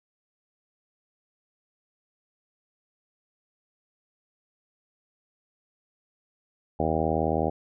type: harmonic tone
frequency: 79.5 Hz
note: D#2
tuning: 38 cents sharp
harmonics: 1 / 2 / 3 / 4 / 5 / 6 / 7 / 8 / 9 / 10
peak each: -32 / -32 / -32 / -32 / -32 / -32 / -32 / -32 / -32 / -32 dBFS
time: 6.79-7.5 s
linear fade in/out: 10 ms
effects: none